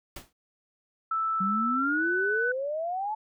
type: noise with exponential decay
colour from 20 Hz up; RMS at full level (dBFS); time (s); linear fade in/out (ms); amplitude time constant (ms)
pink; -37; 0.16-0.33; 5; 35
type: tone with pitch glide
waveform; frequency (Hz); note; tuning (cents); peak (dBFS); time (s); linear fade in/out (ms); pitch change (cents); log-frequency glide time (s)
sine; 1318.5 to 1497.2; E6 to F#6; 0 to +20; -25; 1.11-2.52; 5; +220; 1.74-2.04
type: exponential sweep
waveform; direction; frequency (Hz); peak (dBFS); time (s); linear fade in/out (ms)
sine; up; 186.2 to 880; -28; 1.4-3.15; 10
effects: none